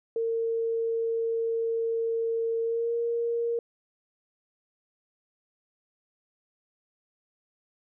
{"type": "tone with pitch glide", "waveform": "sine", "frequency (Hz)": [456.7, 467.6], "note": ["A#4", "A#4"], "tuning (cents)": [-36, 5], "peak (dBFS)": -25, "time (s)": [0.16, 3.59], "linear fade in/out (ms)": 2, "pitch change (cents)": 41, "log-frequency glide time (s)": [2.62, 2.94], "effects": []}